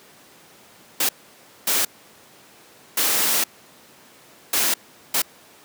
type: noise bursts at uneven times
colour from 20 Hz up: white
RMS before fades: -20 dBFS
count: 5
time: 1-1.09 / 1.67-1.85 / 2.97-3.44 / 4.53-4.74 / 5.14-5.22 s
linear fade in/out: 5 ms
effects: pink hiss -49 dBFS RMS until 5.64 s + high-pass 200 Hz 12 dB/octave